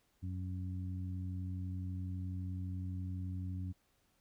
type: harmonic tone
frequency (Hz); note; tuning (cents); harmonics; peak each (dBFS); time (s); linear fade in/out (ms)
91.9; F#2; -11; 1 / 2 / 3; -38 / -46 / -49; 0.22-3.73; 20
effects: pink hiss -75 dBFS RMS until 4.2 s